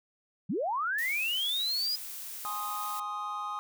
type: linear sweep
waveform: sine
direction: up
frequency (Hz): 142.2 to 5000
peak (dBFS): -28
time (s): 0.49-1.96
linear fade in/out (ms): 10
type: noise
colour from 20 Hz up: blue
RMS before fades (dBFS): -41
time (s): 0.98-3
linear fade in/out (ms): 5
type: chord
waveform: triangle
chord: Ab major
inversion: none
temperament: equal with one note detuned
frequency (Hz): 830.6 / 1053.8 / 1244.5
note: Ab5 / C6 / Eb6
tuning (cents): 0 / +12 / 0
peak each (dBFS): -38 / -39 / -33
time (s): 2.45-3.59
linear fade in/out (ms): 0
effects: none